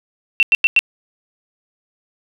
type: tone bursts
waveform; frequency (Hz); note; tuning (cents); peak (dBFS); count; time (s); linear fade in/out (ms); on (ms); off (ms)
sine; 2704; E7; +43; -8; 4; 0.4-0.791; 0; 28; 93
effects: none